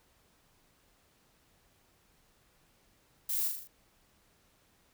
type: noise with echo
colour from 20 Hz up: violet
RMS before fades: -33 dBFS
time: 3.29-3.48 s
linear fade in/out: 5 ms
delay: 39 ms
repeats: 5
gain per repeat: -4 dB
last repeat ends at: 3.675 s
effects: pink hiss -68 dBFS RMS until 4.93 s